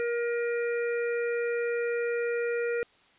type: harmonic tone with a mistuned harmonic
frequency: 472.8 Hz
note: A#4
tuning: 24 cents sharp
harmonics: 1 / 3 / 4 / 5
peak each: -27 / -37 / -39 / -41 dBFS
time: 0-2.83 s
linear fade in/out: 0 ms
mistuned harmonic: 5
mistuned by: +29 cents
effects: white hiss -61 dBFS RMS until 3.18 s + resampled to 8000 Hz